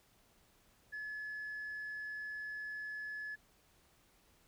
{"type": "tone", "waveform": "sine", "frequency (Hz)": 1711, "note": "A6", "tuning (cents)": -49, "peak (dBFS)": -39, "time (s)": [0.92, 3.36], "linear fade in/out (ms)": 20, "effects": ["tanh soft clip ceiling -38 dBFS", "pink hiss -69 dBFS RMS until 4.47 s"]}